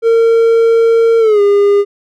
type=tone with pitch glide; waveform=triangle; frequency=457.6 to 405.3 Hz; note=A#4 to G#4; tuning=-32 to -42 cents; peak=-4 dBFS; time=0.02-1.85 s; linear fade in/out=50 ms; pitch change=-210 cents; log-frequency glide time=1.19-1.41 s; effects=none